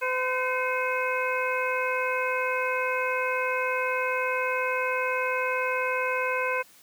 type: harmonic tone with a mistuned harmonic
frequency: 510 Hz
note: C5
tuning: 44 cents flat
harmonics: 1 / 2 / 3 / 4 / 5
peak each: -29 / -30 / -31 / -34 / -32 dBFS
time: 0.01-6.63 s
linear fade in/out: 20 ms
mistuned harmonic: 4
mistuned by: +91 cents
effects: white hiss -55 dBFS RMS until 6.82 s + high-pass 100 Hz 12 dB/octave